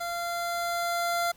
25% pulse tone with level ramp, 690 Hz, F5, 21 cents flat, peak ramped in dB -27 to -21 dBFS, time 0-1.32 s, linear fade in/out 10 ms, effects pink hiss -57 dBFS RMS until 1.36 s

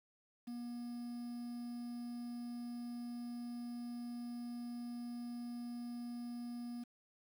triangle tone with quantisation, 239.9 Hz, A#3, 50 cents sharp, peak -40 dBFS, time 0.47-6.84 s, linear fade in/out 10 ms, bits 10, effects none

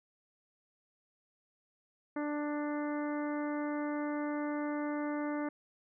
harmonic tone, 295.2 Hz, D4, 9 cents sharp, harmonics 1 / 2 / 3 / 4 / 5 / 6 / 7, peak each -34 / -40 / -44 / -46 / -48 / -50 / -51 dBFS, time 2.16-5.49 s, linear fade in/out 5 ms, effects none

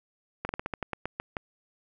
slowing click train, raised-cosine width 0.5 ms, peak -16 dBFS, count 11, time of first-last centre 0.45-1.368 s, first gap 41 ms, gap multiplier 1.17, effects none

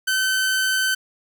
sawtooth tone, 1531 Hz, G6, 41 cents flat, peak -15 dBFS, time 0.07-0.95 s, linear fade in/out 10 ms, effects none

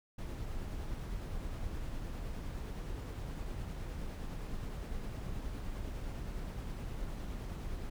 brown noise with tremolo, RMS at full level -39 dBFS, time 0.18-7.9 s, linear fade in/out 10 ms, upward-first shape triangle, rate 9.7 Hz, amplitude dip 25%, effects none

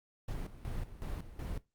brown noise with tremolo, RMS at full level -38 dBFS, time 0.28-1.58 s, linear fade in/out 5 ms, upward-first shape square, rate 2.7 Hz, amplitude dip 75%, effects noise-tail reverb RT60 0.2 s tail -17 dB re dry + Opus 48 kbps

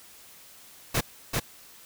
pink noise with echo, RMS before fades -25 dBFS, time 0.94-1.01 s, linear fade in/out 10 ms, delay 390 ms, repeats 1, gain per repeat -2 dB, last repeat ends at 1.4 s, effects white hiss -51 dBFS RMS until 1.85 s

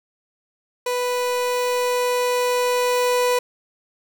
30% pulse tone with level ramp, 493.9 Hz, B4, in tune, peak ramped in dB -18 to -14 dBFS, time 0.86-3.39 s, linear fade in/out 5 ms, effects 7-bit

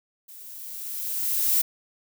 violet noise with level ramp, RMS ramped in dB -45 to -20 dBFS, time 0.28-1.62 s, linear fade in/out 10 ms, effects none

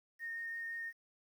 sine tone with vibrato, 1842 Hz, A#6, 21 cents flat, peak -39 dBFS, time 0.19-0.93 s, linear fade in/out 50 ms, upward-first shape triangle, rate 5.8 Hz, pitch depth 11 cents each way, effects 11-bit

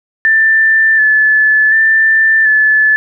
sine tone with vibrato, 1754 Hz, A6, 6 cents flat, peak -6 dBFS, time 0.25-2.96 s, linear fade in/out 0 ms, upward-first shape square, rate 0.68 Hz, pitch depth 22 cents each way, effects none

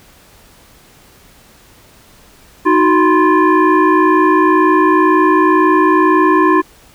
sine tone with frequency modulation, 370 Hz, F#4, in tune, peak -7 dBFS, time 2.65-6.62 s, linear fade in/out 20 ms, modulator 682 Hz, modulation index 1.5, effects pink hiss -45 dBFS RMS until 6.94 s

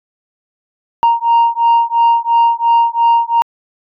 sine beating tone pair, 930 / 932.9 Hz, A#5 / A#5, -4 / +1 cents, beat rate 2.9 Hz, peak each -10 dBFS, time 1.03-3.42 s, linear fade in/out 0 ms, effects tanh soft clip ceiling -5 dBFS

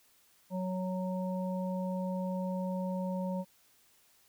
harmonic tone, 185 Hz, F#3, in tune, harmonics 1 / 3 / 5, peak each -33 / -38 / -43 dBFS, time 0.5-3.45 s, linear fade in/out 50 ms, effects white hiss -66 dBFS RMS until 4.28 s

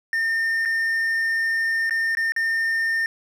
triangle tone with dropouts, 1814 Hz, A#6, 48 cents flat, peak -18 dBFS, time 0.13-3.06 s, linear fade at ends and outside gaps 1 ms, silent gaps 0.652-0.657 / 1.896-1.908 / 2.151-2.171 / 2.321-2.363 s, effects none

